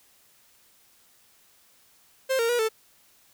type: tone with pitch steps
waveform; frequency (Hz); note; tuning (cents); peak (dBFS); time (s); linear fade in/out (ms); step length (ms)
45% pulse; 527 / 461.7 / 482.5 / 441.5; C5 / A#4 / B4 / A4; +12 / -17 / -40 / +6; -22; 2.29-2.69; 20; 100
effects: white hiss -60 dBFS RMS until 3.33 s